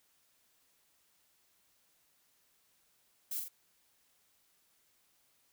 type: noise with echo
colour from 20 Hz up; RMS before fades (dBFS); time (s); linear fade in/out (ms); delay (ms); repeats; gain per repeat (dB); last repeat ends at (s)
violet; -38; 3.31-3.4; 5; 42; 2; -4; 3.484
effects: white hiss -72 dBFS RMS until 5.52 s